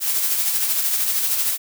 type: noise with tremolo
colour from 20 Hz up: blue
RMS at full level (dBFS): -19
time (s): 0-1.58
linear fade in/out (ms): 50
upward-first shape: sine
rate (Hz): 13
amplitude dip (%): 40
effects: none